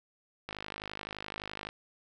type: click train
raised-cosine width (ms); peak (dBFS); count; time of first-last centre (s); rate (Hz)
0.3; -22; 63; 0.49-1.689; 51.7
effects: none